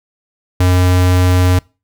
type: tone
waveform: square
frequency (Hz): 90.7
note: F#2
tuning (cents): -34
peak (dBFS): -9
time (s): 0.6-1.59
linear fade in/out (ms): 5
effects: noise-tail reverb RT60 0.3 s tail -25 dB re dry